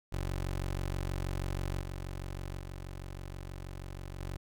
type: tone with level steps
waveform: 20% pulse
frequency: 46.25 Hz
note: F#1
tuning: in tune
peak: -28 / -33 / -36 / -32 dBFS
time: 0.12-4.37 s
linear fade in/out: 10 ms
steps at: 1.8 / 2.58 / 4.19 s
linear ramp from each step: 20 ms
effects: none